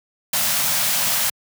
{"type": "band-stop noise", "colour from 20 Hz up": "white", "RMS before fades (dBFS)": -20, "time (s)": [0.33, 1.3], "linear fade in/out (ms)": 5, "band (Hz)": [260, 520], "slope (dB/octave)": 96, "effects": ["high-pass 100 Hz 12 dB/octave"]}